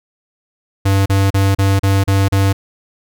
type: tone bursts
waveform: square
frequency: 97.8 Hz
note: G2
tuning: 4 cents flat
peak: -11 dBFS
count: 7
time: 0.85-2.53 s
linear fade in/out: 10 ms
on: 210 ms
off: 35 ms
effects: none